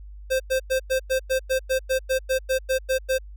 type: tone bursts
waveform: square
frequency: 523.3 Hz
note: C5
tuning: in tune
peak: -20 dBFS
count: 15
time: 0.3-3.186 s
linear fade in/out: 20 ms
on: 100 ms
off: 99 ms
effects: added 50 Hz sine -38 dBFS peak until 3.36 s